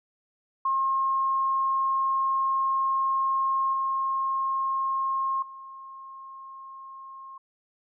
sine tone with level steps, 1072 Hz, C6, 42 cents sharp, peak -22 / -24 / -40 dBFS, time 0.65-7.38 s, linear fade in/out 5 ms, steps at 3.73 / 5.42 s, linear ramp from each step 5 ms, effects none

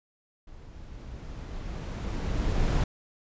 brown noise with level ramp, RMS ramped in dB -48 to -23 dBFS, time 0.47-2.84 s, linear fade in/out 5 ms, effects resampled to 16000 Hz

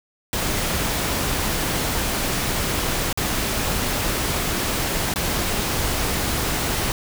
pink noise with dropouts, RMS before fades -23 dBFS, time 0.33-6.92 s, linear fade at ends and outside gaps 1 ms, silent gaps 3.128-3.174 / 5.139-5.159 s, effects none

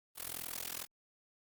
white noise with amplitude modulation, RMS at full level -38 dBFS, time 0.15-0.87 s, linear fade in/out 50 ms, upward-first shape sine, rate 42.1 Hz, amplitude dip 95%, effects Opus 32 kbps

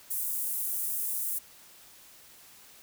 pink high-pass noise, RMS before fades -32 dBFS, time 0.1-1.39 s, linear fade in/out 10 ms, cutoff 10000 Hz, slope 24 dB/octave, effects white hiss -54 dBFS RMS until 2.82 s

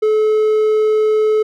triangle tone, 431 Hz, A4, 36 cents flat, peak -9 dBFS, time 0.02-1.43 s, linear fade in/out 10 ms, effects none

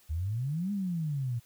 sine exponential two-way sweep, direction up then down, 73.42 to 207.7 to 114.7 Hz, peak -29 dBFS, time 0.09-1.4 s, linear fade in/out 20 ms, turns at 0.72 s, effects white hiss -62 dBFS RMS until 1.45 s

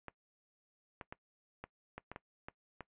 clicks, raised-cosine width 0.5 ms, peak -29 dBFS, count 9, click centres 0.083 / 1.012 / 1.125 / 1.64 / 1.98 / 2.116 / 2.161 / 2.485 / 2.807 s, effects noise-tail reverb RT60 0.1 s tail -20 dB re dry + resampled to 8000 Hz

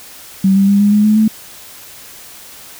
sine tone with pitch steps, 192.4 / 196.44 / 200.6 / 204.8 / 209.1 / 213.5 / 218 Hz, G3 / G3 / G3 / G#3 / G#3 / G#3 / A3, -32 / +4 / +40 / -24 / +12 / +48 / -16 cents, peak -7 dBFS, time 0.44-1.28 s, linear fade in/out 5 ms, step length 120 ms, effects white hiss -36 dBFS RMS until 2.79 s

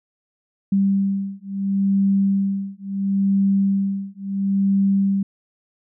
sine beating tone pair, 196 / 196.73 Hz, G3 / G3, 0 / +6 cents, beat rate 0.73 Hz, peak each -20 dBFS, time 0.72-5.23 s, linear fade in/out 5 ms, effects none

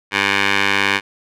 15% pulse tone with band-pass filter, 99.2 Hz, G2, 21 cents sharp, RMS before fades -17 dBFS, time 0.11-1.01 s, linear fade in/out 50 ms, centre 2200 Hz, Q 1.8, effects none

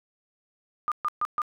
sine tone bursts, 1211 Hz, D#6, 47 cents flat, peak -23 dBFS, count 4, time 0.88-1.418 s, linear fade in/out 0 ms, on 37 ms, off 130 ms, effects none

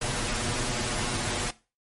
pink noise with comb filter, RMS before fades -29 dBFS, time 0.01-1.51 s, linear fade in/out 10 ms, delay 8.3 ms, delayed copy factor +0.8, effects noise-tail reverb RT60 0.3 s tail -18 dB re dry + MP3 48 kbps

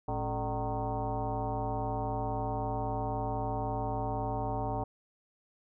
sine tone with frequency modulation, 436.9 Hz, A4, 12 cents flat, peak -30 dBFS, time 0.08-4.84 s, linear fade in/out 5 ms, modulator 162 Hz, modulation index 3.1, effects none

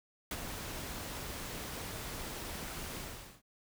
pink noise with ADSR envelope, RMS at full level -36 dBFS, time 0.31-3.42 s, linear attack 3 ms, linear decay 42 ms, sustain -6 dB, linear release 450 ms, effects none

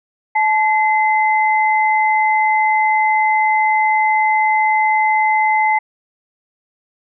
sine tone pair together, 864 / 2055 Hz, A5 / C7, -32 / -32 cents, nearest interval octave + minor third, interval 1500 cents, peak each -13 / -17 dBFS, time 0.35-5.79 s, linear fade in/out 10 ms, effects none

